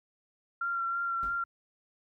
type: tone with vibrato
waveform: sine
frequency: 1374 Hz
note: F6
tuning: 29 cents flat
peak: -29 dBFS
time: 0.61-1.44 s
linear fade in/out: 5 ms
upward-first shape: sine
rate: 3.1 Hz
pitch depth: 18 cents each way
type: noise with exponential decay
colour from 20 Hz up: brown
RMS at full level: -39 dBFS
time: 1.23-1.45 s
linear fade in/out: 0 ms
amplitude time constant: 47 ms
effects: none